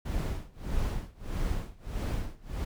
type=noise with tremolo; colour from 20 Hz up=brown; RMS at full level=-29 dBFS; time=0.05-2.65 s; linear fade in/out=10 ms; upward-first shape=sine; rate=1.6 Hz; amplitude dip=95%; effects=none